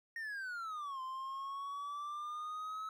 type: exponential two-way sweep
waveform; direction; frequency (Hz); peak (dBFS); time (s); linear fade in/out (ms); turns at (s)
triangle; down then up; 1864.7 to 1036 to 1295; -38; 0.16-2.89; 2; 1.01
effects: none